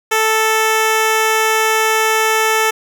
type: tone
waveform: 10% pulse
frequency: 440 Hz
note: A4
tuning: in tune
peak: -4 dBFS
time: 0.11-2.71 s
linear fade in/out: 10 ms
effects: none